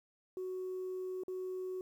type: tone with dropouts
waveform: sine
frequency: 371 Hz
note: F#4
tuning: 5 cents sharp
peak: -36 dBFS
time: 0.37-1.81 s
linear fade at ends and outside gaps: 1 ms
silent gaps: 1.235-1.281 s
effects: tanh soft clip ceiling -34 dBFS + 11-bit